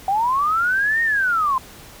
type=linear two-way sweep; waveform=sine; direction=up then down; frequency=753 to 1864.7 to 1012 Hz; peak=-16 dBFS; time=0.08-1.58 s; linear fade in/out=2 ms; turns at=1.02 s; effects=pink hiss -42 dBFS RMS until 2 s